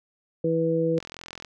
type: harmonic tone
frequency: 163.9 Hz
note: E3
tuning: 10 cents flat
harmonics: 1 / 2 / 3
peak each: -27 / -27 / -23 dBFS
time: 0.44-0.99 s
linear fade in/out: 5 ms
type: click train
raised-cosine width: 0.2 ms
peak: -21 dBFS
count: 21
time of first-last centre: 0.98-1.447 s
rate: 42.8 Hz
effects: none